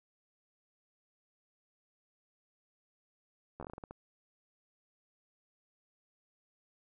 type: slowing click train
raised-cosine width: 1 ms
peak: -30 dBFS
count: 10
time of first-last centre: 3.6-3.91 s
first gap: 12 ms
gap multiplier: 1.25
effects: none